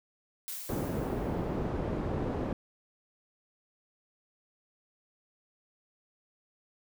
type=noise with exponential decay; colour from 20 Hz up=blue; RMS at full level=-37 dBFS; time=0.48-1.68 s; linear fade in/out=0 ms; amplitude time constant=260 ms
type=low-pass noise; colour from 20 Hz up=white; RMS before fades=-33 dBFS; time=0.69-2.53 s; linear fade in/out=2 ms; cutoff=420 Hz; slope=12 dB/octave
effects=none